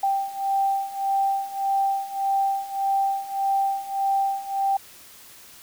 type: beating tone pair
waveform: sine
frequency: 784 / 785.7 Hz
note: G5 / G5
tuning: 0 / +4 cents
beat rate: 1.7 Hz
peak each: -26 / -23 dBFS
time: 0.03-4.77 s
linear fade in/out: 5 ms
effects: white hiss -47 dBFS RMS until 5.62 s